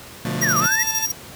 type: chord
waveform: sawtooth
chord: B half-diminished seventh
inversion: none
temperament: just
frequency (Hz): 123.47 / 148.16 / 177.8 / 222.2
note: B2 / D3 / F3 / A3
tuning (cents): 0 / +16 / +31 / +17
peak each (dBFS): -24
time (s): 0.25-0.66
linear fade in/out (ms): 0
type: tone with tremolo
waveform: sawtooth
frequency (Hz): 5700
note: F8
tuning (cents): +34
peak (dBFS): -16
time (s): 0.41-1.12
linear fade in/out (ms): 10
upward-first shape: square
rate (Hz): 13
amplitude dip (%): 65
type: linear two-way sweep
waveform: sine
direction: down then up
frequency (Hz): 1984 to 1138 to 1984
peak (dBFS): -18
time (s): 0.42-0.83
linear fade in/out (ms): 10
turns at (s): 0.58
type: tone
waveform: 15% pulse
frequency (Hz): 880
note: A5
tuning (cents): 0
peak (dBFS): -21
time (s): 0.61-1.06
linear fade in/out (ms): 10
effects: pink hiss -39 dBFS RMS until 1.35 s + high-pass 80 Hz 12 dB/octave